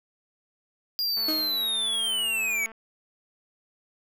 square linear sweep, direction down, 4848 to 2217 Hz, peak -25 dBFS, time 0.99-2.66 s, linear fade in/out 0 ms
click train, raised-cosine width 0.5 ms, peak -31 dBFS, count 346, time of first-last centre 1.17-2.717 s, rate 223 Hz
35% pulse tone with exponential decay, 311.1 Hz, D#4, in tune, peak -25 dBFS, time 1.28-1.79 s, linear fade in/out 5 ms, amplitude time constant 110 ms
effects none

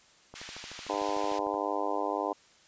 click train, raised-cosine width 1 ms, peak -31 dBFS, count 17, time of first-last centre 0.34-1.543 s, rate 13.3 Hz
white band-pass noise, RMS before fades -45 dBFS, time 0.35-1.39 s, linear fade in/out 5 ms, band 1400 to 4900 Hz, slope 12 dB/octave
harmonic tone, 101.5 Hz, G#2, 39 cents flat, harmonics 3 / 4 / 5 / 6 / 7 / 8 / 9 / 10, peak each -37 / -37 / -37 / -37 / -37 / -37 / -37 / -37 dBFS, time 0.89-2.33 s, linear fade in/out 5 ms
effects white hiss -60 dBFS RMS until 2.67 s + resampled to 16000 Hz

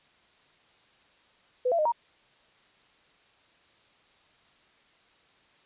sine tone with pitch steps, 502 / 676 / 613 / 942 Hz, B4 / E5 / D#5 / A#5, +28 / +43 / -26 / +18 cents, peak -22 dBFS, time 1.65-1.922 s, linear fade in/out 10 ms, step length 68 ms, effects white hiss -62 dBFS RMS until 5.65 s + resampled to 8000 Hz

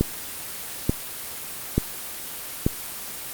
click train, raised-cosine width 3 ms, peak -5 dBFS, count 4, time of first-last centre 0.01-2.665 s, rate 1.13 Hz, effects white hiss -34 dBFS RMS until 3.33 s + Opus 24 kbps

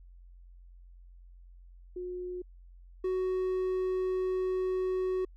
sine / triangle tone pair in turn, 360.9 / 371.7 Hz, F#4 / F#4, -43 / +8 cents, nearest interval minor second, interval 51 cents, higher second, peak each -35 / -26 dBFS, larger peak second, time 1.96-2.42 / 3.04-5.25 s, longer second, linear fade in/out 5 ms, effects added 44 Hz sine -50 dBFS peak until 5.36 s

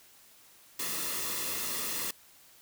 white noise with comb filter, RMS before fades -34 dBFS, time 0.79-2.11 s, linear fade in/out 5 ms, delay 1.3 ms, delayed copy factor -0.6, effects white hiss -58 dBFS RMS until 2.61 s

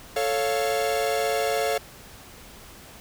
45% pulse chord, A augmented, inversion none, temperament equal, 440 / 554.4 / 698.5 Hz, A4 / C#5 / E#5, 0 / 0 / 0 cents, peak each -27 dBFS, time 0.16-1.78 s, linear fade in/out 5 ms, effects pink hiss -46 dBFS RMS until 3 s

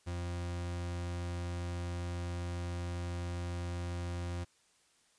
40% pulse tone, 87.4 Hz, F2, 2 cents sharp, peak -35 dBFS, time 0.06-4.45 s, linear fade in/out 20 ms, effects white hiss -69 dBFS RMS until 5.18 s + resampled to 22050 Hz

